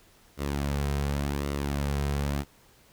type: tone with flanger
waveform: sawtooth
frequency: 71 Hz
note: C#2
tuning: 42 cents sharp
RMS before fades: -29 dBFS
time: 0.37-2.45 s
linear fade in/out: 50 ms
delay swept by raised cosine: 1.2 to 3.5 ms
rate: 0.89 Hz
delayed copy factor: -0.5
effects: pink hiss -59 dBFS RMS until 2.92 s